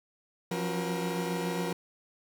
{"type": "tone cluster", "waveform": "30% pulse", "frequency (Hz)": [174.5, 181.8, 272.2, 373.6, 476.6], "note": ["F3", "F#3", "C#4", "F#4", "A#4"], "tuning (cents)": [-1, -30, -31, 17, 38], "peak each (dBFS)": [-30, -39, -39, -37, -33], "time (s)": [0.51, 1.73], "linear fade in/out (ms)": 5, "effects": []}